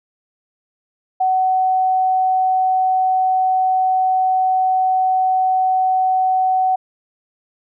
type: tone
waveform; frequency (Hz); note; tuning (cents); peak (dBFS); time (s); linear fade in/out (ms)
sine; 750; F#5; +23; -13; 1.2-6.76; 10
effects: none